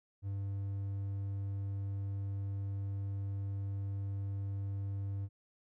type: tone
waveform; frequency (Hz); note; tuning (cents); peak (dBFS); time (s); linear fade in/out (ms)
triangle; 98.9; G2; +16; -33; 0.22-5.29; 50
effects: none